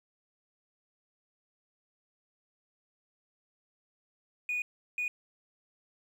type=tone bursts at uneven times; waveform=triangle; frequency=2463 Hz; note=D#7; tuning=18 cents flat; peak=-27 dBFS; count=2; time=4.49-4.62 / 4.98-5.08 s; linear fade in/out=2 ms; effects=tanh soft clip ceiling -26 dBFS + 11-bit